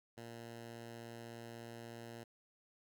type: tone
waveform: 10% pulse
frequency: 116.54 Hz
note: A#2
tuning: in tune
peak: -40 dBFS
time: 0.17-2.24 s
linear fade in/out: 10 ms
effects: none